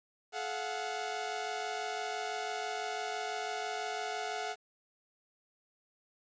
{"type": "tone cluster", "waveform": "sawtooth", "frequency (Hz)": [428.2, 690, 736], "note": ["A4", "F5", "F#5"], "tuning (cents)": [-47, -21, -9], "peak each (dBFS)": [-37, -37, -34], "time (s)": [0.32, 4.56], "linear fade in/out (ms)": 50, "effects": ["resampled to 16000 Hz", "10-bit"]}